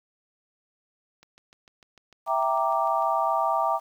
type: click train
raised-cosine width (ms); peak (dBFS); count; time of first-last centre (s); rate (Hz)
0.2; -34; 13; 1.23-3.024; 6.69
type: chord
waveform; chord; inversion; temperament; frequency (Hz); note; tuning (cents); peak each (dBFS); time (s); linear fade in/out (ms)
sine; E half-diminished seventh; none; equal; 659.3 / 784 / 932.3 / 1174.7; E5 / G5 / Bb5 / D6; 0 / 0 / 0 / 0; -27; 2.26-3.8; 50
effects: 9-bit